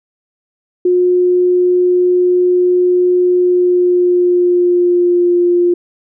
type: tone with pitch glide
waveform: sine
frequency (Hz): 359.7 to 351.1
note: F#4 to F4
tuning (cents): -49 to +9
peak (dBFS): -8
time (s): 0.85-5.74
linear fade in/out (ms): 5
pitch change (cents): -42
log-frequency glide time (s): 3.31-5.37
effects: none